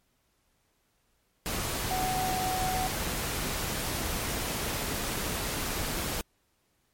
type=tone in noise; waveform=sine; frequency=746 Hz; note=F#5; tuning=14 cents sharp; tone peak=-29 dBFS; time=1.91-2.87 s; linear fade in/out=0 ms; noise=pink; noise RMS=-32 dBFS; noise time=1.46-6.21 s; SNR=0 dB; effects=pink hiss -72 dBFS RMS until 6.93 s + MP3 64 kbps